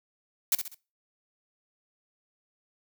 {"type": "noise with echo", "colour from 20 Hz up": "blue", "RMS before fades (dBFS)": -23, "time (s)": [0.52, 0.55], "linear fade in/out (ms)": 2, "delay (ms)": 65, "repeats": 3, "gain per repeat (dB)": -8, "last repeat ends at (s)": 0.745, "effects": ["noise-tail reverb RT60 0.3 s tail -20 dB re dry"]}